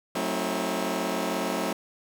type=chord; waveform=15% pulse; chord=F# diminished seventh; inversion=none; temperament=just; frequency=185 / 222 / 266.4 / 319.7 Hz; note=F#3 / A3 / C4 / Eb4; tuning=0 / +16 / +31 / +47 cents; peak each=-26 dBFS; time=0.15-1.73 s; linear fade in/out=5 ms; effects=none